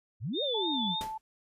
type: exponential two-way sweep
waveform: sine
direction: up then down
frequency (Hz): 88.6 to 610 to 160.7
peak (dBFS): -31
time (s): 0.2-0.96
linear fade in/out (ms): 50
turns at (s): 0.43
type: tone with vibrato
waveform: sine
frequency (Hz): 3566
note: A7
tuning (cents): +22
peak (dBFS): -31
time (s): 0.33-1.03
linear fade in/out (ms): 50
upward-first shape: sine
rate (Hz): 3.4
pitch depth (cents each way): 55
type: tone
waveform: sine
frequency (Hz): 877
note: A5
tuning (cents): -6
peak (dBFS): -35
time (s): 0.54-1.18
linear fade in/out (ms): 10
type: noise with exponential decay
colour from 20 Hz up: pink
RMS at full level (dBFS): -37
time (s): 1.01-1.21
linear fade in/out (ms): 0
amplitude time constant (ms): 42
effects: resampled to 32000 Hz